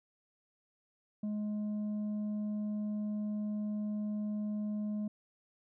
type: tone with tanh clipping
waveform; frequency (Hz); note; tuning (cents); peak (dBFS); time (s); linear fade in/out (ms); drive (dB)
sine; 210; G#3; +19; -34; 1.23-5.08; 5; 4
effects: none